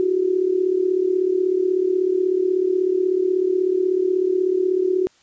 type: tone with amplitude modulation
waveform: sine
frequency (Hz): 370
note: F#4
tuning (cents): 0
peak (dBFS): -13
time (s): 0-5.07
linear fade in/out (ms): 0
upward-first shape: sine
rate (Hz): 36.3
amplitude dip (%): 75
effects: white hiss -57 dBFS RMS until 5.22 s + resampled to 16000 Hz